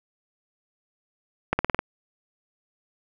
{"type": "accelerating click train", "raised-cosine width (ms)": 0.5, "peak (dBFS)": -6, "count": 6, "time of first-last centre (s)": [1.53, 1.791], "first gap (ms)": 60, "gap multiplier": 0.93, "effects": []}